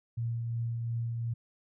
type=tone with tremolo; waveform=sine; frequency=116.54 Hz; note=A#2; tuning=in tune; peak=-29 dBFS; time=0.17-1.34 s; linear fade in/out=10 ms; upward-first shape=triangle; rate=2.8 Hz; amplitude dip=30%; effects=none